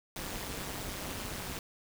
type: noise with amplitude modulation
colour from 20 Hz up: pink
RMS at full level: -36 dBFS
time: 0.16-1.59 s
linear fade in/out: 2 ms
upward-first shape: sine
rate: 199 Hz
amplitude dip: 80%
effects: none